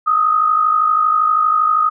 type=tone pair together; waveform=sine; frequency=1243 / 1295.6 Hz; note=D#6 / E6; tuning=-2 / -30 cents; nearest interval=minor second; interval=72 cents; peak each=-12 / -19 dBFS; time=0.06-1.9 s; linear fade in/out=20 ms; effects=none